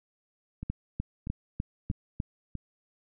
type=two click trains; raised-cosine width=5 ms; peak=-18 / -24 dBFS; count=6 / 4; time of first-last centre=0.7-2.202 / 0.63-2.553 s; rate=3.33 / 1.56 Hz; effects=none